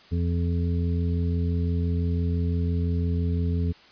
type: harmonic tone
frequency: 85.9 Hz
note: F2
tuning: 28 cents flat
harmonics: 1 / 2 / 3 / 5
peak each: -23 / -29 / -33 / -37 dBFS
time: 0.11-3.73 s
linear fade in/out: 20 ms
effects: white hiss -52 dBFS RMS until 3.91 s + resampled to 11025 Hz